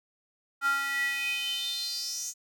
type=tone with high-pass filter sweep; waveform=square; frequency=277.2 Hz; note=C#4; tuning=in tune; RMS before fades=-31 dBFS; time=0.61-2.34 s; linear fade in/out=50 ms; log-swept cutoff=1300 to 6700 Hz; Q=7.3; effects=none